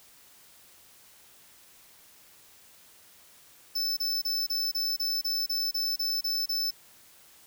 square tone bursts, 5274 Hz, E8, in tune, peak -27 dBFS, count 12, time 3.75-6.709 s, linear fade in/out 10 ms, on 220 ms, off 29 ms, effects white hiss -56 dBFS RMS until 7.46 s

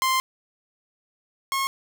sawtooth tone pair in turn, 1046.5 / 1083.8 Hz, C6 / C#6, 0 / -39 cents, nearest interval minor second, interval 61 cents, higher second, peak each -16 / -19 dBFS, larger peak first, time 0.02-0.2 / 1.52-1.67 s, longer first, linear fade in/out 0 ms, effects none

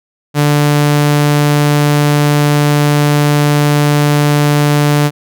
sawtooth tone, 146.83 Hz, D3, in tune, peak -4 dBFS, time 0.34-5.11 s, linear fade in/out 50 ms, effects none

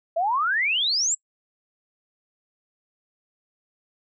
sine exponential sweep, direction up, 638 to 7830 Hz, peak -20 dBFS, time 0.16-1.15 s, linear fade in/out 10 ms, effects noise-tail reverb RT60 0.1 s tail -26 dB re dry

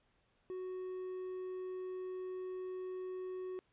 triangle tone, 370 Hz, F#4, in tune, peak -38 dBFS, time 0.5-3.59 s, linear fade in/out 0 ms, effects pink hiss -75 dBFS RMS until 3.72 s + resampled to 8000 Hz

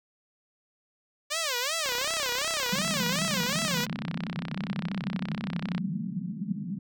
5% pulse tone with vibrato, 565 Hz, C#5, 33 cents sharp, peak -16 dBFS, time 1.3-3.86 s, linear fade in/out 20 ms, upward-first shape sine, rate 2.7 Hz, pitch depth 280 cents each way
click train, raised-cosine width 0.3 ms, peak -19 dBFS, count 128, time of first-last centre 1.86-5.78 s, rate 32.4 Hz
white band-pass noise, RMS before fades -33 dBFS, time 2.72-6.79 s, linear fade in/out 5 ms, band 160 to 210 Hz, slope 48 dB/octave
effects none

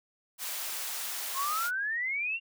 white high-pass noise, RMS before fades -36 dBFS, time 0.38-1.71 s, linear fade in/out 50 ms, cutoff 630 Hz, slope 12 dB/octave
sine exponential sweep, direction up, 1046.5 to 2806 Hz, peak -29 dBFS, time 1.34-2.4 s, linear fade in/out 50 ms
effects none

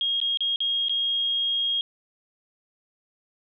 sine tone with dropouts, 3259 Hz, G#7, 33 cents flat, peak -22 dBFS, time 0.01-1.81 s, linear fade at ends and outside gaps 1 ms, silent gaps 0.202-0.214 / 0.373-0.406 / 0.56-0.604 / 0.884-0.895 s, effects none

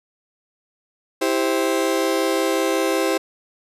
35% pulse chord, C major, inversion first, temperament just, 327 / 392.4 / 523.3 Hz, E4 / G4 / C5, -14 / +2 / 0 cents, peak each -21 dBFS, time 1.21-3.18 s, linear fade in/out 10 ms, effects resampled to 32000 Hz

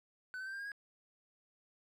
triangle tone with pitch steps, 1506 / 1534.1 / 1562.7 / 1591.9 / 1621.6 / 1651.8 Hz, F#6 / G6 / G6 / G6 / G#6 / G#6, +30 / -38 / -6 / +26 / -42 / -10 cents, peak -39 dBFS, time 0.34-0.718 s, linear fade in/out 0 ms, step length 63 ms, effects none

